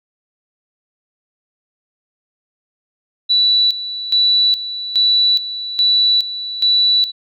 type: tone with tremolo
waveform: sine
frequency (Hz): 3951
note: B7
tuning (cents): 0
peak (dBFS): -10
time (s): 3.29-7.12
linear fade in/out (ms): 20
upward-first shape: square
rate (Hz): 1.2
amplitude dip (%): 75
effects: none